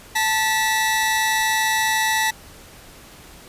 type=tone pair together; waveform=sawtooth; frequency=880 / 1946.1 Hz; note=A5 / B6; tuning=0 / -26 cents; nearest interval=octave + major second; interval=1374 cents; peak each=-17 dBFS; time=0.15-2.31 s; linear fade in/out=10 ms; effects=pink hiss -44 dBFS RMS until 3.48 s + resampled to 32000 Hz